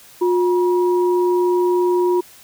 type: tone pair together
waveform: sine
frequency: 357.7 / 959.9 Hz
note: F4 / B5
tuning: +41 / -50 cents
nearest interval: octave + perfect fourth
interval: 1709 cents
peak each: -14 / -23 dBFS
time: 0.21-2.21 s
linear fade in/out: 10 ms
effects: white hiss -45 dBFS RMS until 2.43 s